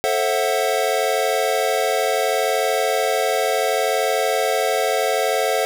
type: chord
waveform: square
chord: F# half-diminished seventh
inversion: first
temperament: equal with one note detuned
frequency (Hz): 440 / 533 / 659.3 / 740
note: A4 / C5 / E5 / F#5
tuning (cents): 0 / +32 / 0 / 0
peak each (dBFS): -24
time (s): 0.04-5.65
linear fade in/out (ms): 0
effects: none

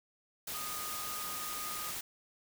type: tone in noise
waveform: sine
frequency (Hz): 1235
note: D#6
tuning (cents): -13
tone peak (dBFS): -43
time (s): 0.54-1.91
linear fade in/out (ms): 5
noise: white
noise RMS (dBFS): -40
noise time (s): 0.47-2.01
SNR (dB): -6
effects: none

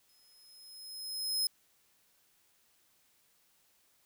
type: tone with exponential growth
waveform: sawtooth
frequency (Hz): 5130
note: E8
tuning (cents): -48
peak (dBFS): -25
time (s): 0.09-1.47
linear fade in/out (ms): 2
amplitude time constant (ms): 300
effects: white hiss -70 dBFS RMS until 4.05 s

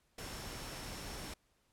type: tone in noise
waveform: sine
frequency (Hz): 5420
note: E8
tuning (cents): +47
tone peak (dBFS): -55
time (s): 0.18-1.34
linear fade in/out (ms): 5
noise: pink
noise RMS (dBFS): -45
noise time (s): 0.18-1.34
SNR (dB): -13
effects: pink hiss -75 dBFS RMS until 1.72 s + low-pass 12000 Hz 12 dB/octave

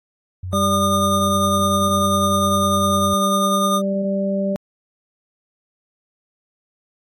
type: tone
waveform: sine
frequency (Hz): 91.7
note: F#2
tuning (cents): -15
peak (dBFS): -25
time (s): 0.43-3.14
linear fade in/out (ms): 5
type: tone with tremolo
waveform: square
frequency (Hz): 1216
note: D#6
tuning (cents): -40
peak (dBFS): -17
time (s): 0.52-3.82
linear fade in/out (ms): 50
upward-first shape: triangle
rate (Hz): 10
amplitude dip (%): 40
type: harmonic tone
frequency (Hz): 196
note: G3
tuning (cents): 0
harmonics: 1 / 2 / 3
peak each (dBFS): -20 / -30 / -22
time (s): 0.53-4.56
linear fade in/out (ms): 0
effects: AAC 48 kbps

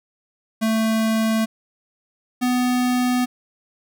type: tone pair in turn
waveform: square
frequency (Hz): 221.8 / 249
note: A3 / B3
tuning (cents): +14 / +14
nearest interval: major second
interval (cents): 200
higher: second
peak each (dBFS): -18 / -18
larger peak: neither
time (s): 0.61-1.46 / 2.41-3.26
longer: neither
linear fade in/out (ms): 20
effects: none

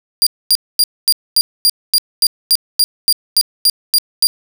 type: tone bursts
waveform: sawtooth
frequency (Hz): 4788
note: D8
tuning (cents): +33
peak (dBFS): -5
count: 15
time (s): 0.22-4.27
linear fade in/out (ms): 0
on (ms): 46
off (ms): 240
effects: none

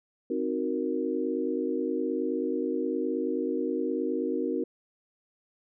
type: chord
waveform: sine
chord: C half-diminished seventh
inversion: none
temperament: equal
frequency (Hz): 261.6 / 311.1 / 370 / 466.2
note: C4 / Eb4 / Gb4 / Bb4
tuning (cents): 0 / 0 / 0 / 0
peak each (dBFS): -32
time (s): 0.3-4.64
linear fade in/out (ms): 5
effects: none

